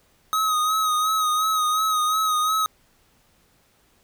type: tone with vibrato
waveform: square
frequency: 1262 Hz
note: D#6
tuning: 24 cents sharp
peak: -20 dBFS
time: 0.33-2.66 s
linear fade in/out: 0 ms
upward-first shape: sine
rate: 2.8 Hz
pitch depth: 39 cents each way
effects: pink hiss -61 dBFS RMS until 4.03 s